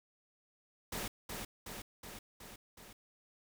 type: noise with echo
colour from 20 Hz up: pink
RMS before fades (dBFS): -40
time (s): 0.92-1.08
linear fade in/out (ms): 5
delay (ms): 370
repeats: 5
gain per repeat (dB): -3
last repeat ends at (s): 2.93
effects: none